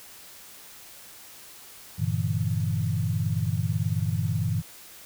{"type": "chord", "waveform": "sine", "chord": "E half-diminished seventh", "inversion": "first", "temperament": "equal", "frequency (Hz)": [98, 116.54, 146.83, 164.81], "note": ["G2", "Bb2", "D3", "E3"], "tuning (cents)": [0, 0, 0, 0], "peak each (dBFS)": [-28, -28, -31, -30], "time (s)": [1.98, 4.62], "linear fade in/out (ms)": 20, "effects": ["white hiss -47 dBFS RMS until 5.05 s"]}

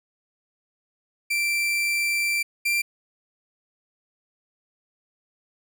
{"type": "tone pair in turn", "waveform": "40% pulse", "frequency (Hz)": [2349, 2365], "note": ["D7", "D7"], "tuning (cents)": [0, 12], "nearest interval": "unison", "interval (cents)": 12, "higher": "second", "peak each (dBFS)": [-21, -20], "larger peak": "second", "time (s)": [[1.3, 2.43], [2.65, 2.82]], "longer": "first", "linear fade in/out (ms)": 10, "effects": []}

